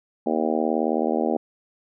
harmonic tone, 78.9 Hz, D#2, 25 cents sharp, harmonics 3 / 4 / 5 / 6 / 7 / 8 / 9 / 10, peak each -26 / -27 / -28 / -29 / -29 / -30 / -31 / -31 dBFS, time 0.26-1.37 s, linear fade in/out 5 ms, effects none

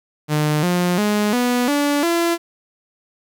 sawtooth tone with pitch steps, 151.1 / 177.63 / 208.8 / 245.5 / 288.6 / 339.2 Hz, D3 / F3 / G#3 / B3 / D4 / E4, +50 / +30 / +10 / -10 / -30 / +50 cents, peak -12 dBFS, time 0.28-2.38 s, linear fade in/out 50 ms, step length 350 ms, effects 9-bit

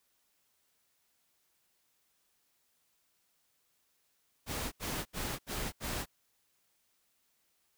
pink noise bursts, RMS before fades -37 dBFS, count 5, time 4.46-6.06 s, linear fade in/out 50 ms, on 260 ms, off 75 ms, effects white hiss -75 dBFS RMS until 7.77 s

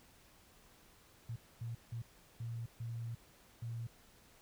sine tone bursts at uneven times, 116.3 Hz, A#2, 4 cents flat, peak -39 dBFS, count 6, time 1.29-1.36 / 1.61-1.75 / 1.92-2.02 / 2.4-2.66 / 2.8-3.15 / 3.62-3.87 s, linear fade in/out 5 ms, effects pink hiss -64 dBFS RMS until 4.41 s

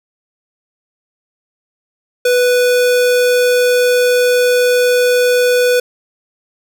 square tone, 493.9 Hz, B4, in tune, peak -10 dBFS, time 2.25-5.8 s, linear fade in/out 5 ms, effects none

